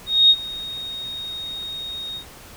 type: tone with ADSR envelope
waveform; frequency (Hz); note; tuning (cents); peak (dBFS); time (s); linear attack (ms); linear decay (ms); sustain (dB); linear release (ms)
sine; 3729; A#7; 0; -8; 0.06-2.25; 240; 52; -20; 89
effects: pink hiss -43 dBFS RMS until 2.56 s